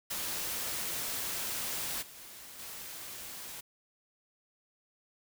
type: noise with level steps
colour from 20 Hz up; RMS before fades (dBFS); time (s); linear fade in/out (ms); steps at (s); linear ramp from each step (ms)
white; -36 / -51 / -49 / -44; 0.1-3.61; 10; 2.01 / 2.16 / 2.58; 20
effects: none